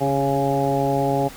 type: harmonic tone with a mistuned harmonic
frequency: 138.59 Hz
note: C#3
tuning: in tune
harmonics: 1 / 2 / 3 / 4 / 5 / 6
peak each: -25 / -25 / -25 / -25 / -25 / -25 dBFS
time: 0-1.29 s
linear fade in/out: 20 ms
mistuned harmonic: 3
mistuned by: -26 cents
effects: pink hiss -40 dBFS RMS until 1.36 s